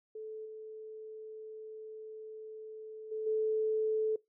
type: tone with level steps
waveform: sine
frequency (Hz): 435.7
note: A4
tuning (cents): -17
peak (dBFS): -40 / -43 / -34 / -28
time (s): 0.15-4.16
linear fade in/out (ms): 5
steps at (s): 0.45 / 3.11 / 3.26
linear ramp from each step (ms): 10
effects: noise-tail reverb RT60 0.2 s tail -22 dB re dry